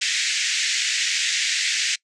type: band-pass noise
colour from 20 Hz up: pink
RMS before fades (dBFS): -23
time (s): 0.01-1.96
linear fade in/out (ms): 10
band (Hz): 1800 to 7700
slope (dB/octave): 48
effects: noise-tail reverb RT60 0.1 s tail -23 dB re dry